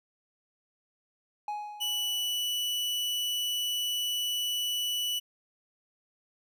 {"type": "tone with exponential decay", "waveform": "triangle", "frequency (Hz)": 836, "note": "G#5", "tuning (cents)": 11, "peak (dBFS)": -28, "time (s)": [1.48, 2.45], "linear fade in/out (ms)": 2, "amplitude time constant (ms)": 210}
{"type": "tone", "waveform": "40% pulse", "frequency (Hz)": 2960, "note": "F#7", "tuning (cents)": 0, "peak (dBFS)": -28, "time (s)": [1.8, 5.2], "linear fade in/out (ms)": 20}
{"effects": []}